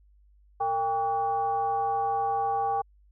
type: tone with frequency modulation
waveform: sine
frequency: 796 Hz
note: G5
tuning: 26 cents sharp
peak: -24 dBFS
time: 0.6-2.82 s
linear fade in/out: 10 ms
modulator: 340 Hz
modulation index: 0.63
effects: added 50 Hz sine -56 dBFS peak until 3.11 s